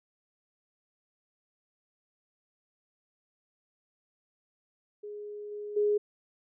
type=tone with level steps; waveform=sine; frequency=415.8 Hz; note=G#4; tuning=2 cents sharp; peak=-38 / -36 / -23 dBFS; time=5.03-5.98 s; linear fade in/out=10 ms; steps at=5.51 / 5.76 s; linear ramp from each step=10 ms; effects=none